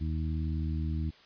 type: harmonic tone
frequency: 78.9 Hz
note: D#2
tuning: 25 cents sharp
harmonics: 1 / 2 / 3 / 4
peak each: -30 / -36 / -40 / -42 dBFS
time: 0-1.11 s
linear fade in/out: 20 ms
effects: white hiss -57 dBFS RMS until 1.25 s + resampled to 11025 Hz